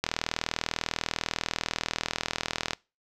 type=click train; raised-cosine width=0.2 ms; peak=-9 dBFS; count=109; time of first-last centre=0.04-2.733 s; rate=40.1 Hz; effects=noise-tail reverb RT60 0.3 s tail -25 dB re dry